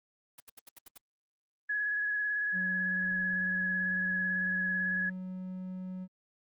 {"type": "noise bursts", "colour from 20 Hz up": "white", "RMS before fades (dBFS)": -49, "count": 7, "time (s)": [0.38, 0.978], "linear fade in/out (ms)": 5, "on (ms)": 22, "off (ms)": 74}
{"type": "tone with vibrato", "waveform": "sine", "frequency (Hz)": 1683, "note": "G#6", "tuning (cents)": 23, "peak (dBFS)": -29, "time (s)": [1.69, 5.1], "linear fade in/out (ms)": 10, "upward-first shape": "square", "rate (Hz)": 18, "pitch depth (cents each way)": 16}
{"type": "tone", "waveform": "triangle", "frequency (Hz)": 185, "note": "F#3", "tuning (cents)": 0, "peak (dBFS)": -35, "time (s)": [2.52, 6.08], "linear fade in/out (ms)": 50}
{"effects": ["Opus 32 kbps"]}